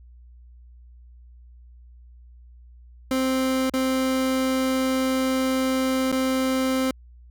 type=tone with dropouts; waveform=30% pulse; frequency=261.6 Hz; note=C4; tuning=in tune; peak=-18 dBFS; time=3.11-6.91 s; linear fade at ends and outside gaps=2 ms; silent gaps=3.697-3.737 / 6.117-6.125 s; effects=added 60 Hz sine -45 dBFS peak until 7.3 s